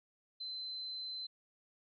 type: tone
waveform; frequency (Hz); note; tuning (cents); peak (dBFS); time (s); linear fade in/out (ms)
sine; 4065; B7; +49; -40; 0.4-1.27; 10
effects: none